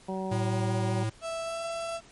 harmonic tone, 189.4 Hz, F#3, 41 cents sharp, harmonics 1 / 2 / 3 / 4 / 5, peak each -33 / -36 / -38 / -39 / -40 dBFS, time 0.08-1.04 s, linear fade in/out 10 ms
square tone with vibrato, 110.8 Hz, A2, 13 cents sharp, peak -28 dBFS, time 0.31-1.1 s, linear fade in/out 10 ms, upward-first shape square, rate 5.1 Hz, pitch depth 11 cents each way
35% pulse tone with pitch glide, 660 to 668.4 Hz, E5 to E5, +2 to +24 cents, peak -30 dBFS, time 1.21-2.01 s, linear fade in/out 50 ms, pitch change +22 cents, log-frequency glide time 1.42-1.63 s
effects pink hiss -55 dBFS RMS until 2.11 s + MP3 48 kbps

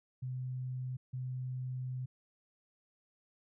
sine tone bursts at uneven times, 127.8 Hz, C3, 40 cents flat, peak -36 dBFS, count 2, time 0.22-0.97 / 1.13-2.06 s, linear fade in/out 10 ms, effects none

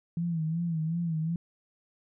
sine tone with vibrato, 164.5 Hz, E3, 3 cents flat, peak -27 dBFS, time 0.17-1.36 s, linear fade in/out 2 ms, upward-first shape sine, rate 2.7 Hz, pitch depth 82 cents each way, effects none

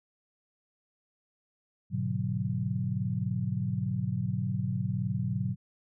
sine chord, G# half-diminished seventh, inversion none, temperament equal, 103.83 / 123.47 / 146.83 / 185 Hz, G#2 / B2 / D3 / F#3, 0 / 0 / 0 / 0 cents, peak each -34 / -32 / -36 / -33 dBFS, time 1.9-5.56 s, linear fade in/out 50 ms, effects none

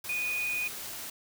sine tone in noise, 2472 Hz, D#7, 12 cents flat, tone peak -29 dBFS, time 0.09-0.68 s, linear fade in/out 5 ms, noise white, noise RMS -40 dBFS, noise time 0.04-1.1 s, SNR +8 dB, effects none

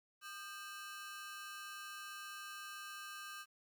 sawtooth ring-modulated tone, 1396.9 Hz, F6, in tune, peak -40 dBFS, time 0.21-3.46 s, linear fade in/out 50 ms, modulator 180 Hz, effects 12-bit

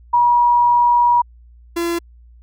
sine / 45% pulse tone pair in turn, 961 / 340.7 Hz, B5 / F4, -48 / -43 cents, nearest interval octave + tritone, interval 1795 cents, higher first, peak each -10 / -18 dBFS, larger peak first, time 0.13-1.22 / 1.76-1.99 s, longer first, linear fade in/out 10 ms, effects added 59 Hz sine -42 dBFS peak until 2.42 s

